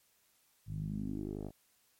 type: tone with low-pass filter sweep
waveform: 10% pulse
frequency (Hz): 50.9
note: G#1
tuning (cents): -34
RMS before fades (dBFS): -39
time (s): 0.66-1.52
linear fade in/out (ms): 50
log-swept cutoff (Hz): 120 to 570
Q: 3.9
effects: white hiss -71 dBFS RMS until 1.99 s + MP3 64 kbps